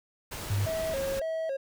pink noise, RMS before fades -38 dBFS, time 0.31-1.2 s, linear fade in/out 10 ms
sine tone, 100.6 Hz, G2, 45 cents sharp, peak -25 dBFS, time 0.5-0.66 s, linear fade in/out 5 ms
triangle tone with vibrato, 592 Hz, D5, 14 cents sharp, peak -27 dBFS, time 0.66-1.57 s, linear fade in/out 10 ms, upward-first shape square, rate 1.8 Hz, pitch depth 150 cents each way
effects none

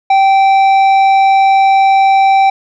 sine tone with tanh clipping, 778 Hz, G5, 13 cents flat, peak -7 dBFS, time 0.1-2.5 s, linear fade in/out 5 ms, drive 9 dB, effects none

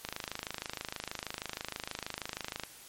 click train, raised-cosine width 0.2 ms, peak -18 dBFS, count 69, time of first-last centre 0.05-2.636 s, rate 26.3 Hz, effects white hiss -52 dBFS RMS until 2.88 s + MP3 64 kbps

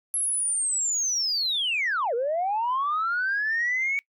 sine linear two-way sweep, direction down then up, 11175 to 451.2 to 2250 Hz, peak -22 dBFS, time 0.14-3.99 s, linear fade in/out 0 ms, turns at 2.14 s, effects noise-tail reverb RT60 0.1 s tail -23 dB re dry + tanh soft clip ceiling -19 dBFS

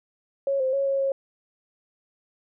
sine tone with pitch steps, 551 / 522 / 551 / 547 / 544 Hz, C#5 / C5 / C#5 / C#5 / C#5, -11 / -4 / -11 / -23 / -33 cents, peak -21 dBFS, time 0.47-1.12 s, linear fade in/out 2 ms, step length 130 ms, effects none

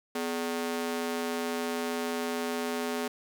sawtooth ring-modulated tone, 335.4 Hz, E4, 30 cents sharp, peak -23 dBFS, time 0.15-3.08 s, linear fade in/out 5 ms, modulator 87.2 Hz, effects none

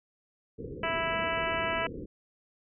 white low-pass noise, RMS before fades -40 dBFS, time 0.58-2.06 s, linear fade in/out 10 ms, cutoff 500 Hz, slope 96 dB/octave
harmonic tone, 329.6 Hz, E4, in tune, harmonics 2 / 3 / 4 / 5 / 6 / 7 / 8 / 9, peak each -33 / -35 / -36 / -37 / -38 / -38 / -39 / -40 dBFS, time 0.83-1.87 s, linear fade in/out 5 ms
effects none

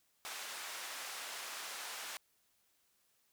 pink band-pass noise, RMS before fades -45 dBFS, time 0.25-2.17 s, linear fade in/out 0 ms, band 950 to 12000 Hz, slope 12 dB/octave, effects white hiss -75 dBFS RMS until 3.32 s

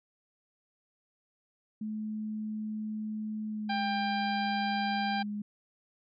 sine tone with pitch glide, 215.1 to 207.7 Hz, A3 to G#3, -39 to 0 cents, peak -33 dBFS, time 1.81-5.42 s, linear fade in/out 5 ms, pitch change -61 cents, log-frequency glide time 3.48-3.96 s
harmonic tone, 794 Hz, G5, 22 cents sharp, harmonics 1 / 2 / 3 / 4 / 5 / 6, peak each -31 / -37 / -41 / -43 / -44 / -44 dBFS, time 3.69-5.23 s, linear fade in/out 10 ms
effects none

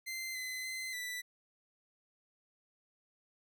sawtooth tone with pitch steps, 2076 / 2035 / 2056 / 1977 Hz, C7 / C7 / C7 / B6, -14 / -49 / -31 / +1 cents, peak -35 dBFS, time 0.06-1.22 s, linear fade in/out 20 ms, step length 290 ms, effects none

